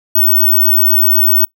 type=tone; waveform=sine; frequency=15804 Hz; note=B9; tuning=in tune; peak=-7 dBFS; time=0.15-1.45 s; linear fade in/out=5 ms; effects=noise-tail reverb RT60 0.1 s tail -22 dB re dry